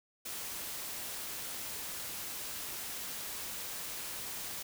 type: noise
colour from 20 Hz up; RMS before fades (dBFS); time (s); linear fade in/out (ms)
white; -41; 0.25-4.63; 10
effects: none